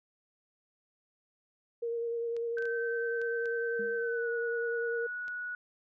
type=tone with vibrato; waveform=sine; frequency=466.2 Hz; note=A#4; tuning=in tune; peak=-31 dBFS; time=1.82-5.07 s; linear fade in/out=10 ms; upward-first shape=sine; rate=10 Hz; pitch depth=18 cents each way
type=clicks; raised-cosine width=0.2 ms; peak=-34 dBFS; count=7; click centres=2.366 / 2.584 / 2.624 / 2.655 / 3.216 / 3.457 / 5.281 s
type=tone with pitch glide; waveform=sine; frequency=1545 to 1465 Hz; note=G6 to F#6; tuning=-26 to -18 cents; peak=-35 dBFS; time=2.57-5.55 s; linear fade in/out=2 ms; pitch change=-92 cents; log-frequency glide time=3.95-4.29 s
type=tone with exponential decay; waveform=sine; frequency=207.7 Hz; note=G#3; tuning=in tune; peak=-39 dBFS; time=3.79-4.11 s; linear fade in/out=5 ms; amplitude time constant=69 ms
effects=none